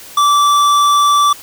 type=tone with tanh clipping; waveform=sine; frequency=1162 Hz; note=D6; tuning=19 cents flat; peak=-10 dBFS; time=0.17-1.33 s; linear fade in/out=5 ms; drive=16 dB; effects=white hiss -35 dBFS RMS until 1.42 s